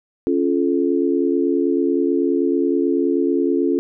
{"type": "chord", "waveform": "sine", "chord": "Db augmented", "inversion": "none", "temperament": "just", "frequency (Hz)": [277.2, 346.5, 433.1], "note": ["Db4", "F4", "A4"], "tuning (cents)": [0, -14, -27], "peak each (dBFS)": [-19, -19, -22], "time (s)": [0.27, 3.79], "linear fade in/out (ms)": 0, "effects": []}